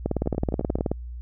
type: two click trains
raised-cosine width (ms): 2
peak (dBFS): -10 / -18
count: 17 / 7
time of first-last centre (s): 0.06-0.916 / 0.26-0.786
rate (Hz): 18.7 / 11.4
effects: added 60 Hz sine -33 dBFS peak until 1.21 s